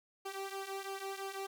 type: tone with flanger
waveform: sawtooth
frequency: 390 Hz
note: G4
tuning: 9 cents flat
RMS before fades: -42 dBFS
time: 0.25-1.47 s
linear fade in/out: 10 ms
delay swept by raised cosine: 2 to 3.2 ms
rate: 3 Hz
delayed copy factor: -0.75
effects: none